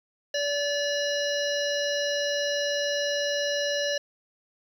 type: harmonic tone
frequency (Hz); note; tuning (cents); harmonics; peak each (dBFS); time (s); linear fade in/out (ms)
577; D5; -31; 1 / 3 / 5 / 7 / 9 / 10; -27 / -32 / -34 / -35 / -37 / -37; 0.34-3.98; 5
effects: 9-bit